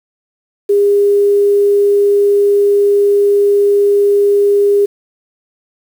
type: tone with quantisation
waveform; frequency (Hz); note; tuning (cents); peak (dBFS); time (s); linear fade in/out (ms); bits
sine; 405.4; G#4; -42; -7; 0.69-4.86; 10; 6
effects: none